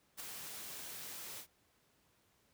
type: noise with ADSR envelope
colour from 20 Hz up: white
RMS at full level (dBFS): -43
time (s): 0.17-1.47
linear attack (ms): 29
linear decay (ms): 8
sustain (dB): -4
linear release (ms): 86
effects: pink hiss -73 dBFS RMS until 2.53 s + high-pass 60 Hz 12 dB/octave